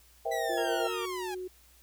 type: chord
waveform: sine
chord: C dominant seventh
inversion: third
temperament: just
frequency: 470.9 / 523.3 / 654.1 / 784.9 Hz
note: Bb4 / C5 / E5 / G5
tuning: +18 / 0 / -14 / +2 cents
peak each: -35 / -38 / -33 / -34 dBFS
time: 0.25-0.88 s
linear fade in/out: 10 ms
type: linear sweep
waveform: sawtooth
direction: down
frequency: 1994 to 795 Hz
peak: -33 dBFS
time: 0.31-1.35 s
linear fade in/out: 10 ms
type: tone with pitch glide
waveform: sine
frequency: 349.2 to 367.4 Hz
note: F4 to F#4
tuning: 0 to -12 cents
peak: -35 dBFS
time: 0.49-1.48 s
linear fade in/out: 10 ms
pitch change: +88 cents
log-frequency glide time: 0.78-0.92 s
type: harmonic tone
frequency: 462.3 Hz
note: A#4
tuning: 14 cents flat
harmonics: 1 / 2 / 3 / 4 / 6 / 7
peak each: -37 / -42 / -46 / -46 / -45 / -43 dBFS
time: 0.57-1.06 s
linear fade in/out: 10 ms
effects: added 60 Hz sine -61 dBFS peak until 1.82 s + white hiss -61 dBFS RMS until 1.82 s